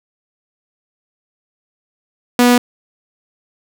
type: tone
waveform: sawtooth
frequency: 244.4 Hz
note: B3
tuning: 18 cents flat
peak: -4 dBFS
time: 2.39-2.58 s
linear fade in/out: 2 ms
effects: none